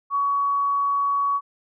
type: tone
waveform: sine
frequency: 1125 Hz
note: C#6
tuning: 25 cents sharp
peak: -19 dBFS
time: 0.1-1.41 s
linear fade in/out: 50 ms
effects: none